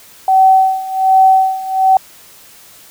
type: tone with tremolo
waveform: sine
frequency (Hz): 762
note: G5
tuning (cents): -49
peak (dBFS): -4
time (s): 0.28-1.97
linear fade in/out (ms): 2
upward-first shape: sine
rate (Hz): 1.3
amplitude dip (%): 85
effects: white hiss -41 dBFS RMS until 2.9 s